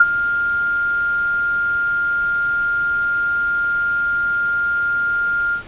sine tone with ADSR envelope, 1405 Hz, F6, 10 cents sharp, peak -4 dBFS, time 0-5.63 s, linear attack 6 ms, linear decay 39 ms, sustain -12 dB, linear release 100 ms, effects pink hiss -39 dBFS RMS until 5.67 s + resampled to 8000 Hz

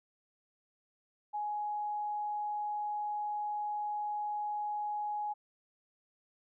sine tone, 836 Hz, G#5, 11 cents sharp, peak -33 dBFS, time 1.33-5.34 s, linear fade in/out 20 ms, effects none

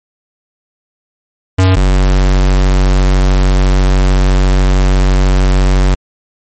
square tone pair in turn, 93.6 / 46.91 Hz, F#2 / F#1, +20 / +25 cents, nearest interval octave, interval 1195 cents, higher first, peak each -6 / -7 dBFS, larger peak first, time 1.58-1.76 / 1.76-5.95 s, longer second, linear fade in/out 10 ms, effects MP3 32 kbps

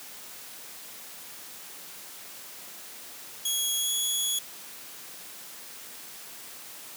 15% pulse tone with pitch glide, 3322 to 3361 Hz, G#7 to G#7, 0 to +20 cents, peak -19 dBFS, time 3.45-4.39 s, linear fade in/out 5 ms, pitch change +20 cents, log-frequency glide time 3.79-3.91 s, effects white hiss -44 dBFS RMS until 6.96 s + high-pass 150 Hz 12 dB/octave

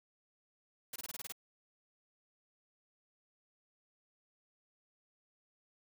white noise bursts, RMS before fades -43 dBFS, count 8, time 0.93-1.323 s, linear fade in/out 5 ms, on 29 ms, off 23 ms, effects none

